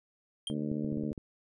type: tone with exponential decay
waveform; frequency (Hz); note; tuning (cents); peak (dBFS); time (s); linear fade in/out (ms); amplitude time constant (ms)
square; 3183; G7; +26; -30; 0.47-0.54; 2; 15
type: harmonic tone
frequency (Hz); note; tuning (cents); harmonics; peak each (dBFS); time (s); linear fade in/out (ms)
74.4; D2; +23; 2 / 3 / 4 / 5 / 6 / 7 / 8; -38 / -34 / -37 / -46 / -44 / -48 / -49; 0.5-1.13; 0
type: clicks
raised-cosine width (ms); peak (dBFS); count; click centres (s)
3; -28; 7; 0.716 / 0.846 / 0.925 / 0.975 / 1.036 / 1.117 / 1.178
effects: resampled to 24000 Hz